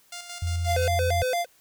5% pulse tone with tremolo, 701 Hz, F5, 6 cents sharp, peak -24 dBFS, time 0.12-0.88 s, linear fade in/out 5 ms, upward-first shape square, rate 5.7 Hz, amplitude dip 50%
sine tone with pitch glide, 85.4 to 86.44 Hz, F2 to F2, -38 to -17 cents, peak -24 dBFS, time 0.42-1.23 s, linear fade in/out 5 ms, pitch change +21 cents, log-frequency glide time 0.76-0.9 s
square tone with vibrato, 594 Hz, D5, 20 cents sharp, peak -24 dBFS, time 0.65-1.46 s, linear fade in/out 50 ms, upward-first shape square, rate 4.4 Hz, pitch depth 270 cents each way
effects white hiss -60 dBFS RMS until 1.6 s

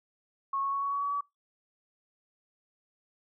sine tone with pitch steps, 1096 / 1103.6 / 1111.3 / 1119 / 1126.8 / 1134.7 / 1142.5 Hz, C#6 / C#6 / C#6 / C#6 / C#6 / C#6 / D6, -20 / -8 / +4 / +16 / +28 / +40 / -48 cents, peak -28 dBFS, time 0.53-1.209 s, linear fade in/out 5 ms, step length 97 ms, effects noise-tail reverb RT60 0.2 s tail -25 dB re dry

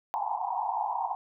pink band-pass noise, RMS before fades -31 dBFS, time 0.14-1.15 s, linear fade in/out 0 ms, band 740 to 990 Hz, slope 96 dB/octave, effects none

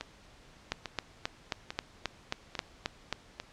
two click trains, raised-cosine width 0.2 ms, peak -13 / -19 dBFS, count 10 / 5, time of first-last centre 0.72-3.126 / 0.01-3.4 s, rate 3.74 / 1.18 Hz, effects pink hiss -57 dBFS RMS until 3.52 s + low-pass 6000 Hz 12 dB/octave

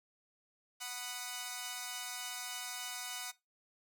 5% pulse chord, B major, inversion second, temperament equal with one note detuned, 740 / 987.8 / 1238.8 Hz, F#5 / B5 / D#6, 0 / 0 / -8 cents, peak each -31 / -34 / -35 dBFS, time 0.8-3.32 s, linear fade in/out 20 ms, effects noise-tail reverb RT60 0.2 s tail -18 dB re dry

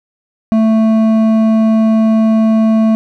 sine tone with hard clipping, 221.1 Hz, A3, 9 cents sharp, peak -9 dBFS, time 0.52-2.95 s, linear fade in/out 0 ms, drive 8 dB, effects none

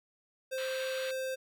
square tone, 523.3 Hz, C5, in tune, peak -34 dBFS, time 0.51-1.36 s, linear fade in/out 20 ms
white band-pass noise, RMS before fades -44 dBFS, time 0.58-1.11 s, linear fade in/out 0 ms, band 990 to 4500 Hz, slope 96 dB/octave
effects none

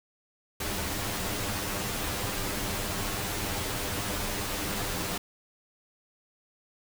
pink noise with comb filter, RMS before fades -32 dBFS, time 0.6-5.18 s, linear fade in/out 5 ms, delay 10 ms, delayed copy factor +0.6, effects none

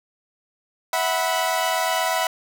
sawtooth chord, E suspended second, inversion none, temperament equal with one note detuned, 651.7 / 740 / 987.8 Hz, E5 / F#5 / B5, -20 / 0 / 0 cents, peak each -21 dBFS, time 0.93-2.27 s, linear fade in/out 2 ms, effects none

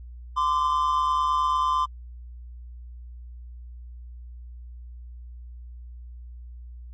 triangle tone pair together, 1031 / 1180 Hz, C6 / D6, -26 / +8 cents, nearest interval major second, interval 234 cents, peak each -20 / -23 dBFS, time 0.36-1.86 s, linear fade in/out 20 ms, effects added 60 Hz sine -38 dBFS peak until 6.93 s + MP3 32 kbps

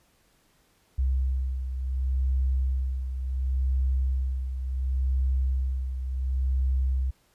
sine beating tone pair, 65 / 65.7 Hz, C2 / C2, -11 / +8 cents, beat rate 0.7 Hz, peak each -24 / -32 dBFS, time 0.98-7.11 s, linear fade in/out 10 ms, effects pink hiss -65 dBFS RMS until 7.34 s + resampled to 32000 Hz

